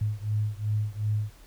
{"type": "beating tone pair", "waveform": "sine", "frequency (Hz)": [104.9, 107.6], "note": ["G#2", "A2"], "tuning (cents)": [18, -38], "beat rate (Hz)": 2.7, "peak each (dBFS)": [-28, -29], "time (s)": [0.01, 1.3], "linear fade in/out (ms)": 5, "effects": ["added 41 Hz sine -51 dBFS peak until 1.46 s", "pink hiss -56 dBFS RMS until 1.46 s"]}